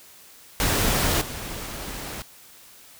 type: noise with level steps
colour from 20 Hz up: pink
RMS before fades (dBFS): -22 / -34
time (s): 0.6-2.22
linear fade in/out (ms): 0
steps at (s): 1.21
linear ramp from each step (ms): 5
effects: white hiss -49 dBFS RMS until 2.99 s